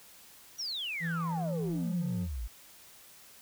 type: exponential sweep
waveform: sine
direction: down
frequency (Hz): 5920 to 49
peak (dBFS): -33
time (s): 0.58-2.48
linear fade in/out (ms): 20
type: tone with pitch glide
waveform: triangle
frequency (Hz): 166.3 to 178.24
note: E3 to F3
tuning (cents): +16 to +36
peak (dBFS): -28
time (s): 1-2.28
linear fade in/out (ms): 50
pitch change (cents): +120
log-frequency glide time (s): 1.65-2.1
effects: tanh soft clip ceiling -26 dBFS + white hiss -55 dBFS RMS until 3.41 s